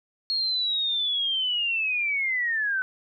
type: linear sweep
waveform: sine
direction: down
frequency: 4308 to 1498 Hz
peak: -23 dBFS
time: 0.3-2.82 s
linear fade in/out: 0 ms
effects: none